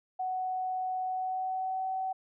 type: tone with pitch glide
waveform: sine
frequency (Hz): 744 to 757.4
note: F#5 to F#5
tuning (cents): +9 to +40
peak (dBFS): -30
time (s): 0.19-2.13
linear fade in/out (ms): 10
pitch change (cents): +31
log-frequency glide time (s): 1.04-1.87
effects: none